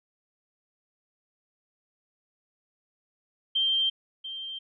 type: tone with echo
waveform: sine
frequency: 3154 Hz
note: G7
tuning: 10 cents sharp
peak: -22 dBFS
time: 3.55-3.9 s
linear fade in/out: 10 ms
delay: 690 ms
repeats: 1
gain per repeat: -12 dB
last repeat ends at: 4.59 s
effects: none